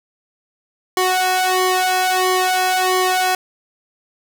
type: tone with flanger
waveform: sawtooth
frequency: 370 Hz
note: F#4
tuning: in tune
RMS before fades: -17 dBFS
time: 0.97-3.35 s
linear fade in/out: 2 ms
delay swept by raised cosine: 0.96 to 1.5 ms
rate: 1.5 Hz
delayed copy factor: +0.95
effects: none